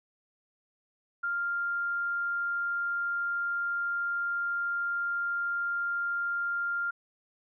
sine tone, 1396.9 Hz, F6, in tune, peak -28 dBFS, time 1.23-6.91 s, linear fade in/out 10 ms, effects none

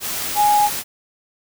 sine tone in noise, 830.6 Hz, G#5, in tune, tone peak -12 dBFS, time 0.35-0.7 s, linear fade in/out 50 ms, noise white, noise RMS -25 dBFS, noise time 0-0.84 s, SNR +10 dB, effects none

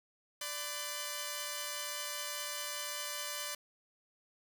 5% pulse tone cluster, 587 / 1011 / 1519 Hz, D5 / B5 / F#6, -1 / +40 / +45 cents, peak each -29 / -31 / -33 dBFS, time 0.41-3.55 s, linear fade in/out 5 ms, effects 9-bit

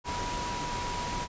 sine tone in noise, 972 Hz, B5, 28 cents flat, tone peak -34 dBFS, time 0.04-1.28 s, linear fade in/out 50 ms, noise pink, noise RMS -35 dBFS, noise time 0.04-1.28 s, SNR -2 dB, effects resampled to 16000 Hz

